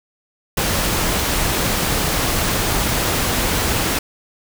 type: noise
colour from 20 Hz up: pink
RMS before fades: -19 dBFS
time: 0.57-3.99 s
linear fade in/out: 5 ms
effects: none